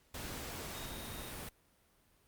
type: tone in noise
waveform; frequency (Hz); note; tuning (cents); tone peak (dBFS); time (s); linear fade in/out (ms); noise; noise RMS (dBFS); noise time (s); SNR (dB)
sine; 3729; A#7; 0; -52; 0.74-1.31; 5; pink; -44; 0.14-1.49; -11
effects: pink hiss -70 dBFS RMS until 2.27 s + Opus 48 kbps